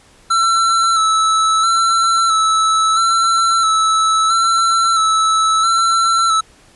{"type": "tone with vibrato", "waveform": "square", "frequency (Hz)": 1327, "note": "E6", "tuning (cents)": 11, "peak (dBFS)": -12, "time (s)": [0.3, 6.41], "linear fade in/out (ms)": 10, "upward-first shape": "square", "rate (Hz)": 0.75, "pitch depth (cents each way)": 25, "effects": ["pink hiss -48 dBFS RMS until 6.75 s", "resampled to 24000 Hz"]}